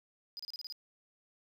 triangle tone bursts, 4958 Hz, D#8, 7 cents flat, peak -39 dBFS, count 7, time 0.37-0.724 s, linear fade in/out 0 ms, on 24 ms, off 31 ms, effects none

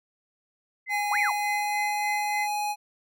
sine tone with tremolo, 2049 Hz, C7, 37 cents flat, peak -27 dBFS, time 0.86-2.48 s, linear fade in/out 50 ms, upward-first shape sine, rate 3.4 Hz, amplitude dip 60%
square tone with pitch glide, 826 to 833.2 Hz, G#5 to G#5, -10 to +5 cents, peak -27 dBFS, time 0.89-2.76 s, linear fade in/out 50 ms, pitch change +15 cents, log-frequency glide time 1.11-2.04 s
sine linear two-way sweep, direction up then down, 703 to 2512 to 703 Hz, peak -25 dBFS, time 1.11-1.32 s, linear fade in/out 5 ms, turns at 1.19 s
effects none

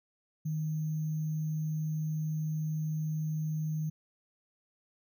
sine tone with sample-and-hold, 155.56 Hz, D#3, in tune, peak -30 dBFS, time 0.45-3.9 s, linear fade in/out 10 ms, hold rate 6300 Hz, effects none

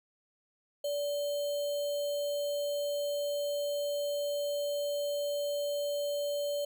sine tone with sample-and-hold, 578 Hz, D5, 28 cents flat, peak -30 dBFS, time 0.84-6.65 s, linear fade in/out 5 ms, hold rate 3675 Hz, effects none

